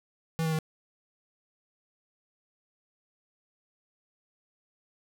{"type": "tone with pitch steps", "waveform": "square", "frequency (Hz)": [162.6, 159.9, 157.24], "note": ["E3", "D#3", "D#3"], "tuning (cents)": [-23, 48, 19], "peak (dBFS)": -27, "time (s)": [0.39, 0.588], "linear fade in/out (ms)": 0, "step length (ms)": 66, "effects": []}